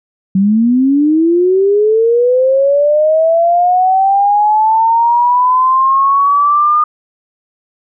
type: linear sweep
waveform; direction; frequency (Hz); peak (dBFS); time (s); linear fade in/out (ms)
sine; up; 186.8 to 1221; -7; 0.35-6.84; 5
effects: none